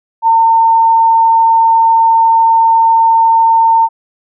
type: tone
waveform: sine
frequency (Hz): 907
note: A#5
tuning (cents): -48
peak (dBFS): -5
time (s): 0.22-3.89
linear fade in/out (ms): 50
effects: none

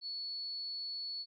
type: tone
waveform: sine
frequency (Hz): 4414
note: C#8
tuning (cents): -8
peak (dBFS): -38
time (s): 0.01-1.26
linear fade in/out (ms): 50
effects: none

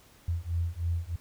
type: beating tone pair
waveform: sine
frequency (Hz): 83.4 / 86.6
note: E2 / F2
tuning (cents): +21 / -14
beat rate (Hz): 3.2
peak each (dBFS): -31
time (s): 0.28-1.16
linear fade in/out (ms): 5
effects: pink hiss -58 dBFS RMS until 1.2 s

